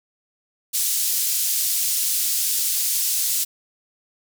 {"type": "band-pass noise", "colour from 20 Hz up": "white", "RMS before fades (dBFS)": -22, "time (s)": [0.73, 3.45], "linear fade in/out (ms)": 20, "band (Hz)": [4900, 16000], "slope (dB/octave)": 12, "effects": []}